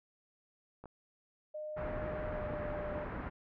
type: clicks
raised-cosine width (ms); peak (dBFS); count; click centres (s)
1; -35; 2; 0.84 / 0.857
type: tone with pitch glide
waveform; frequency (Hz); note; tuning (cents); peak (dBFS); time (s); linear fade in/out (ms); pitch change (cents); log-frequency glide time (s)
sine; 610 to 598.1; D#5 to D5; -34 to +31; -39; 1.54-3.05; 10; -35; 2.3-2.56
type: low-pass noise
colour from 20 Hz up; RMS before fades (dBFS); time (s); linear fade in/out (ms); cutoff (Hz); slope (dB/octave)
pink; -41; 1.76-3.3; 20; 1800; 24
effects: none